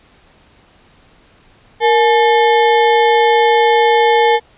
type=ring-modulated tone; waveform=square; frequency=659.3 Hz; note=E5; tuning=in tune; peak=-6 dBFS; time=1.8-4.4 s; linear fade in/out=50 ms; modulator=193 Hz; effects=pink hiss -49 dBFS RMS until 4.57 s + resampled to 8000 Hz